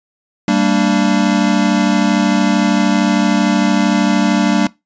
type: chord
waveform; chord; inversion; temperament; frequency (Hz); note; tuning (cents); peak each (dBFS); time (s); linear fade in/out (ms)
square; G minor; none; equal with one note detuned; 196 / 229.1 / 293.7; G3 / Bb3 / D4; 0 / -30 / 0; -16; 0.48-4.67; 2
effects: noise-tail reverb RT60 0.2 s tail -21 dB re dry + resampled to 16000 Hz